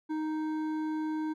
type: tone with hard clipping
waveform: sine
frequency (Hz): 311.1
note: D#4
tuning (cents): 0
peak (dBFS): -32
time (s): 0.09-1.34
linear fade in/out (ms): 20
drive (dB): 9
effects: none